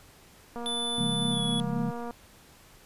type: click train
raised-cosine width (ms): 1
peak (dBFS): -25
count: 368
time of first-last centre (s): 0.56-2.109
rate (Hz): 237
type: tone with pitch glide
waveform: square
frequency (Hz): 3500 to 3389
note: A7 to G#7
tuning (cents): -10 to +34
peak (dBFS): -30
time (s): 0.66-1.6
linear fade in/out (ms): 0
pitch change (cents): -56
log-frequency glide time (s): 1.3-1.42
type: chord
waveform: sine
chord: Bb minor seventh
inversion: first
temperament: equal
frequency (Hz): 138.59 / 174.61 / 207.7 / 233.1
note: Db3 / F3 / Ab3 / Bb3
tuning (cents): 0 / 0 / 0 / 0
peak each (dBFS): -33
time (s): 0.98-1.91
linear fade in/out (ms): 5
effects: pink hiss -55 dBFS RMS until 2.85 s + resampled to 32000 Hz